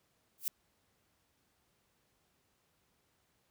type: noise with exponential growth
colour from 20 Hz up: violet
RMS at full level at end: -30 dBFS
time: 0.38-0.48 s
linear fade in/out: 0 ms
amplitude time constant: 21 ms
effects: pink hiss -75 dBFS RMS until 3.5 s + high-pass 60 Hz 12 dB/octave